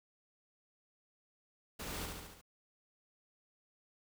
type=noise with echo; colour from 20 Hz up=pink; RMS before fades=-44 dBFS; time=1.79-2.06 s; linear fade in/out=10 ms; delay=71 ms; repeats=5; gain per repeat=-3 dB; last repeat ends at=2.415 s; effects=none